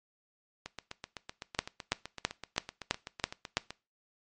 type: two click trains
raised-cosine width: 0.2 ms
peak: -9 / -22 dBFS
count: 7 / 25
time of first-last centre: 1.59-3.57 / 0.66-3.706 s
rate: 3.03 / 7.88 Hz
effects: noise-tail reverb RT60 0.3 s tail -20 dB re dry + MP3 48 kbps